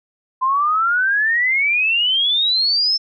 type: exponential sweep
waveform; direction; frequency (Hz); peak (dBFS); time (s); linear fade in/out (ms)
sine; up; 1022 to 5350; -14; 0.41-2.98; 20
effects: none